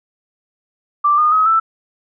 sine tone with pitch steps, 1174.7 / 1222.5 / 1272.2 / 1323.9 Hz, D6 / D#6 / D#6 / E6, 0 / -31 / +38 / +7 cents, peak -10 dBFS, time 1.04-1.6 s, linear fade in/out 10 ms, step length 140 ms, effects none

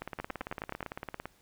two click trains, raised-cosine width 0.5 ms, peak -22 / -20 dBFS, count 23 / 7, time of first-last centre 0.02-1.256 / 0.2-0.828 s, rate 17.8 / 9.55 Hz, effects pink hiss -65 dBFS RMS until 1.41 s

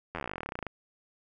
slowing click train, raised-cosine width 0.5 ms, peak -20 dBFS, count 24, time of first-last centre 0.15-0.667 s, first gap 11 ms, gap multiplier 1.06, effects none

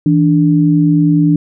sine tone pair together, 163.15 / 292.8 Hz, E3 / D4, -18 / -5 cents, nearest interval minor seventh, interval 1013 cents, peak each -10 dBFS, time 0.06-1.36 s, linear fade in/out 2 ms, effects none

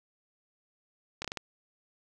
slowing click train, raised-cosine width 0.2 ms, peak -17 dBFS, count 5, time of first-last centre 1.22-1.373 s, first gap 25 ms, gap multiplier 1.29, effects none

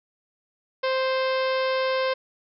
harmonic tone, 523.3 Hz, C5, in tune, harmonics 1 / 2 / 3 / 4 / 5 / 6 / 7 / 8 / 9 / 10, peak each -23 / -29 / -33 / -35 / -37 / -39 / -40 / -41 / -42 / -43 dBFS, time 0.83-2.14 s, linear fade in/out 10 ms, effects none

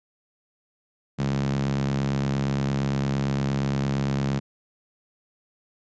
sawtooth tone with high-pass filter, 68.7 Hz, C#2, 15 cents flat, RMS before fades -25 dBFS, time 1.18-4.4 s, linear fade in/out 20 ms, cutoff 160 Hz, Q 3.9, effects resampled to 16000 Hz

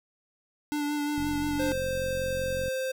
square tone with vibrato, 293.7 Hz, D4, in tune, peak -28 dBFS, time 0.72-1.72 s, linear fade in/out 0 ms, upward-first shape sine, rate 5.7 Hz, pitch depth 19 cents each way
click train, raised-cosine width 5 ms, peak -26 dBFS, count 69, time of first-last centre 1.18-2.681 s, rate 45.3 Hz
square tone, 523.3 Hz, C5, in tune, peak -29 dBFS, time 1.59-2.92 s, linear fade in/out 10 ms
effects none

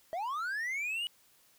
triangle linear sweep, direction up, 627 to 2960 Hz, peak -31 dBFS, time 0.13-1.07 s, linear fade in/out 0 ms, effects white hiss -65 dBFS RMS until 1.58 s

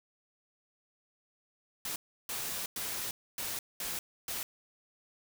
white noise bursts at uneven times, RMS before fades -37 dBFS, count 6, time 1.85-1.96 / 2.29-2.66 / 2.76-3.11 / 3.38-3.59 / 3.8-3.99 / 4.28-4.43 s, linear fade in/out 2 ms, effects none

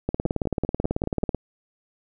two click trains, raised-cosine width 2 ms, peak -10 / -14 dBFS, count 24 / 6, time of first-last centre 0.09-1.347 / 0.26-1.233 s, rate 18.3 / 5.14 Hz, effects none

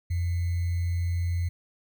sine tone with sample-and-hold, 86.6 Hz, F2, 14 cents flat, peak -24 dBFS, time 0.1-1.49 s, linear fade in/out 10 ms, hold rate 2100 Hz, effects none

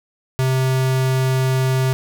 square tone, 130.81 Hz, C3, in tune, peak -16 dBFS, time 0.39-1.93 s, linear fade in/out 0 ms, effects none

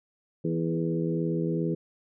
harmonic tone with a mistuned harmonic, 82.41 Hz, E2, in tune, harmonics 2 / 3 / 4 / 5 / 6, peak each -28 / -35 / -31 / -33 / -36 dBFS, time 0.44-1.75 s, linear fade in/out 10 ms, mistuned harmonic 5, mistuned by +21 cents, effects none

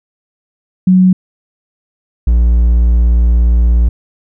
sine / triangle tone pair in turn, 185 / 58.51 Hz, F#3 / A#1, 0 / +7 cents, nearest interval octave + minor sixth, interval 1993 cents, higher first, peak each -4 dBFS, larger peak neither, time 0.87-1.13 / 2.27-3.89 s, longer second, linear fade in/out 5 ms, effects none

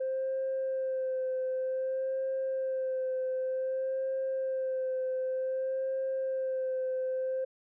sine tone with vibrato, 523.3 Hz, C5, in tune, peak -28 dBFS, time 0-7.45 s, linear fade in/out 10 ms, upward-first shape sine, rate 0.54 Hz, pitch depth 21 cents each way, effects tanh soft clip ceiling -26 dBFS

